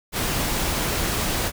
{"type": "noise", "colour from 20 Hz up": "pink", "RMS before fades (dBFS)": -24, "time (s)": [0.12, 1.52], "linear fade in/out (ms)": 50, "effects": []}